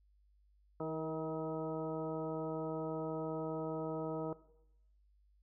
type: harmonic tone with a mistuned harmonic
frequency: 159.2 Hz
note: D#3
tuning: 40 cents sharp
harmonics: 1 / 2 / 3 / 4 / 5 / 6 / 8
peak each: -44 / -42 / -41 / -44 / -51 / -48 / -49 dBFS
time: 0.8-4.33 s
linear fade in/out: 2 ms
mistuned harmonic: 3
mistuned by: -19 cents
effects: noise-tail reverb RT60 0.8 s tail -17 dB re dry + added 50 Hz sine -66 dBFS peak until 5.42 s